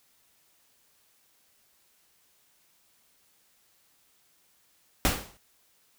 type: noise with exponential decay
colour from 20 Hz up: pink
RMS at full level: -21 dBFS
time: 5.05-5.37 s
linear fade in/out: 0 ms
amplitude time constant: 68 ms
effects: white hiss -66 dBFS RMS until 5.98 s